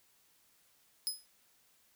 20% pulse tone with exponential decay, 5060 Hz, D#8, 28 cents sharp, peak -24 dBFS, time 1.07-1.26 s, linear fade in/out 0 ms, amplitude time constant 40 ms, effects white hiss -69 dBFS RMS until 1.95 s

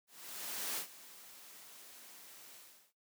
white noise with ADSR envelope, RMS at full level -38 dBFS, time 0.07-2.93 s, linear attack 700 ms, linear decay 95 ms, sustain -17 dB, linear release 380 ms, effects noise-tail reverb RT60 0.2 s tail -19 dB re dry + high-pass 200 Hz 12 dB/octave

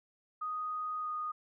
sine tone with pitch glide, 1244.5 to 1234.5 Hz, D#6 to D#6, 0 to -14 cents, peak -34 dBFS, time 0.41-1.32 s, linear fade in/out 10 ms, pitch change -14 cents, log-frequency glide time 1.01-1.07 s, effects none

